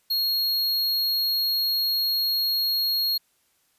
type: tone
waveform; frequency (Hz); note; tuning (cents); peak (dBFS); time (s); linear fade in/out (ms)
square; 4290; C8; +42; -22; 0.1-3.18; 10
effects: white hiss -67 dBFS RMS until 3.78 s + resampled to 32000 Hz